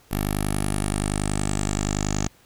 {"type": "tone with low-pass filter sweep", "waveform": "10% pulse", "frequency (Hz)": 50.6, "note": "G#1", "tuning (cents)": -44, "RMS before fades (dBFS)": -25, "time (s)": [0.11, 2.28], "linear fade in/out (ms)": 5, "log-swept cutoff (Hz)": [12000, 6600], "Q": 7.6, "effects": ["pink hiss -56 dBFS RMS until 2.45 s"]}